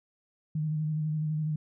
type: tone with vibrato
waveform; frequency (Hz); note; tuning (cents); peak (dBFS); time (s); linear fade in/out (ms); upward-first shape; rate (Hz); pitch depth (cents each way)
sine; 154.2; D#3; -15; -27; 0.55-1.56; 5; square; 12; 24
effects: none